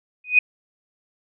sine tone with exponential growth, 2490 Hz, D#7, 1 cent sharp, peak -7 dBFS, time 0.24-0.39 s, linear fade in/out 5 ms, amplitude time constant 32 ms, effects none

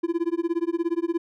triangle tone with tremolo, 338.4 Hz, E4, 45 cents sharp, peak -17 dBFS, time 0.03-1.18 s, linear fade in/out 10 ms, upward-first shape sine, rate 17 Hz, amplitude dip 100%, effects none

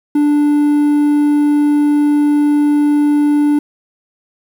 triangle tone, 293.7 Hz, D4, in tune, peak -7 dBFS, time 0.15-3.59 s, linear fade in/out 5 ms, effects 7-bit

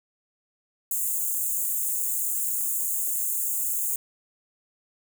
white high-pass noise, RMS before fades -27 dBFS, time 0.91-3.96 s, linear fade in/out 2 ms, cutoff 6700 Hz, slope 96 dB/octave, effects none

